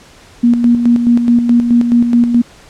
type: tone with tremolo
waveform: sine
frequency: 238.1 Hz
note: A#3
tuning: 37 cents sharp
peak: -5 dBFS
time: 0.43-2.42 s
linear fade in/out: 10 ms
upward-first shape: square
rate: 4.7 Hz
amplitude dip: 50%
effects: pink hiss -41 dBFS RMS until 2.69 s + low-pass 8000 Hz 12 dB/octave